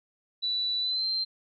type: tone with pitch glide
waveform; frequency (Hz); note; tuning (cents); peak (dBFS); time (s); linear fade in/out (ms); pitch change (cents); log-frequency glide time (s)
sine; 3958 to 4138; B7 to C8; +3 to -20; -26; 0.42-1.25; 20; +77; 0.8-1.06
effects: none